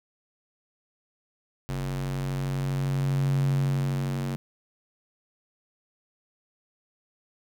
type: tone with high-pass filter sweep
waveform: square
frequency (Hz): 46.25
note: F#1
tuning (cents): 0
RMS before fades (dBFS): -27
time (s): 1.69-4.36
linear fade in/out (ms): 0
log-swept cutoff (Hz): 93 to 170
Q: 5.1
effects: none